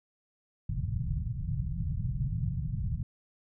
white low-pass noise, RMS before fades -32 dBFS, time 0.69-3.03 s, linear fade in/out 5 ms, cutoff 160 Hz, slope 48 dB/octave, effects none

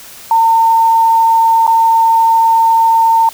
sine tone with dropouts, 907 Hz, A#5, 48 cents flat, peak -6 dBFS, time 0.31-3.29 s, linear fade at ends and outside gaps 2 ms, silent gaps 1.667-1.676 s, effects white hiss -34 dBFS RMS until 3.33 s

